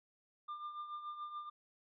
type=tone with tremolo; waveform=triangle; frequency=1198 Hz; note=D6; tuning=34 cents sharp; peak=-38 dBFS; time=0.48-1.5 s; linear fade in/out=10 ms; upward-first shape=triangle; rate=7 Hz; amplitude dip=65%; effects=resampled to 11025 Hz